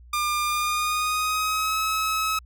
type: tone with pitch glide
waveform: sawtooth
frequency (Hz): 1200 to 1286.1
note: D6 to E6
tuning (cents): +37 to -43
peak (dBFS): -19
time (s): 0.13-2.39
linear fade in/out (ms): 5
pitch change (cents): +120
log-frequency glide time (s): 0.46-1.78
effects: added 60 Hz sine -45 dBFS peak until 2.45 s